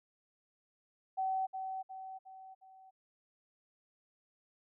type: tone with echo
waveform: sine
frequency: 761 Hz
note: F#5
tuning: 48 cents sharp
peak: -31 dBFS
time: 1.17-1.47 s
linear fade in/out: 20 ms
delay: 360 ms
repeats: 4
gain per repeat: -6 dB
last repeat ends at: 2.91 s
effects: none